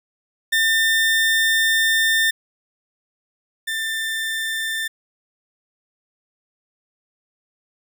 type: tone pair in turn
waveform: 30% pulse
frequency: 1800 / 1786.5 Hz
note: A6 / A6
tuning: +39 / +26 cents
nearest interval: unison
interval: 13 cents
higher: first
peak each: -13 / -20 dBFS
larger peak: first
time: 0.52-2.31 / 3.67-4.88 s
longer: first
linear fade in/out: 10 ms
effects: none